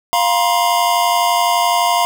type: chord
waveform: square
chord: F suspended fourth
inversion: none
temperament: equal with one note detuned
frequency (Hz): 698.5 / 954.7 / 1046.5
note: F5 / Bb5 / C6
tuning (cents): 0 / +41 / 0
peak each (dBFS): -17 / -17 / -20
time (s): 0.13-2.05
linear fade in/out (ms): 0
effects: none